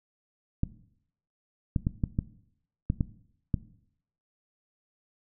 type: clicks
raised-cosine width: 5 ms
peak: -13 dBFS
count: 8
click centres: 0.634 / 1.762 / 1.869 / 2.038 / 2.189 / 2.901 / 3.008 / 3.542 s
effects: noise-tail reverb RT60 0.7 s tail -17 dB re dry